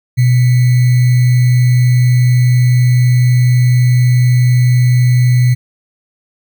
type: tone with sample-and-hold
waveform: sine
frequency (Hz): 124.1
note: B2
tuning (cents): +9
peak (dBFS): -6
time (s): 0.17-5.55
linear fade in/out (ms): 20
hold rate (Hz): 2100
effects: none